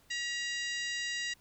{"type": "harmonic tone with a mistuned harmonic", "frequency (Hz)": 960, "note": "B5", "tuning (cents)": -49, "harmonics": [2, 3, 4, 5, 6, 7, 8], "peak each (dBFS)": [-36, -40, -42, -44, -46, -47, -48], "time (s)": [0.1, 1.34], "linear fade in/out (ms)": 10, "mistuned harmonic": 3, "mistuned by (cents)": -42, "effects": ["pink hiss -65 dBFS RMS until 1.4 s"]}